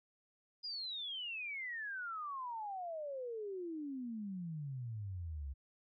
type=exponential sweep; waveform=sine; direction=down; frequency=4981 to 65.41 Hz; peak=-40 dBFS; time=0.63-5.54 s; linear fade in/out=20 ms; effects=none